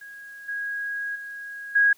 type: tone with level steps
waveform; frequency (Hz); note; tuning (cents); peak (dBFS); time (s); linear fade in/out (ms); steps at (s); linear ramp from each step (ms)
sine; 1647; G#6; -15; -39 / -27 / -34 / -15; 0.01-1.93; 5; 0.48 / 1.15 / 1.75; 10
effects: white hiss -58 dBFS RMS until 1.97 s + high-pass 60 Hz 12 dB/octave